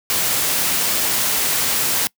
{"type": "noise", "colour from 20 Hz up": "white", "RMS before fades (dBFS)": -19, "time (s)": [0.1, 2.07], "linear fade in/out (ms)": 0, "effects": ["noise-tail reverb RT60 0.1 s tail -24 dB re dry", "high-pass 80 Hz 12 dB/octave"]}